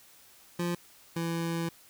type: tone pair in turn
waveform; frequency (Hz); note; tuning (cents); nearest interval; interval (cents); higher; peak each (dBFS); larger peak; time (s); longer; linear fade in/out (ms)
25% pulse; 173.8 / 167.13; F3 / E3; -8 / +24; minor second; 68; first; -25 / -26; first; 0.59-0.75 / 1.16-1.69; second; 5
effects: white hiss -57 dBFS RMS until 1.89 s